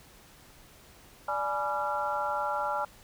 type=harmonic tone with a mistuned harmonic; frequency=196 Hz; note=G3; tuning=in tune; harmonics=3 / 4 / 5 / 6 / 7; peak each=-35 / -32 / -36 / -40 / -33 dBFS; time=1.28-2.85 s; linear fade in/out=5 ms; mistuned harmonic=4; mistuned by=+120 cents; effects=pink hiss -55 dBFS RMS until 3.03 s